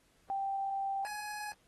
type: tone pair in turn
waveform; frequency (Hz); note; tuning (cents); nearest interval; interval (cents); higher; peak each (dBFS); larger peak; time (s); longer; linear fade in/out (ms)
sine / 25% pulse; 784 / 838.9; G5 / G#5; 0 / +17; minor second; 117; second; -32 / -36; first; 0.3-1.05 / 1.05-1.52; first; 0
effects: pink hiss -70 dBFS RMS until 1.67 s + AAC 32 kbps